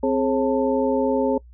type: tone cluster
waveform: sine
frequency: 261.7 / 421.2 / 540 / 888 Hz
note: C4 / G#4 / C#5 / A5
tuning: 0 / +24 / -45 / +16 cents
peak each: -22 / -23 / -22 / -28 dBFS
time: 0.03-1.38 s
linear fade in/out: 5 ms
effects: noise-tail reverb RT60 0.1 s tail -24 dB re dry + added 60 Hz sine -43 dBFS peak until 1.53 s